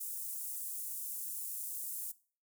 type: high-pass noise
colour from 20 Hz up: pink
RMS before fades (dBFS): -41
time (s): 0-2.12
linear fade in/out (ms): 10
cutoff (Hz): 9000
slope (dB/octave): 24
effects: noise-tail reverb RT60 0.4 s tail -19 dB re dry